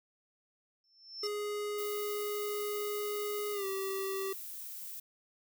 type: tone with exponential growth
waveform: sine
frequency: 5350 Hz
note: E8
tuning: 25 cents sharp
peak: -33 dBFS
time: 0.84-1.27 s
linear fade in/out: 1 ms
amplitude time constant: 93 ms
type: tone with pitch glide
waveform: square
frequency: 415.3 to 387.5 Hz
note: G#4 to G4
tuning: 0 to -20 cents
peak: -35 dBFS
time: 1.23-4.33 s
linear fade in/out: 5 ms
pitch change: -120 cents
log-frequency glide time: 3.53-3.66 s
type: noise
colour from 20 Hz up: violet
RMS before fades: -44 dBFS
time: 1.78-5 s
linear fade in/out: 5 ms
effects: none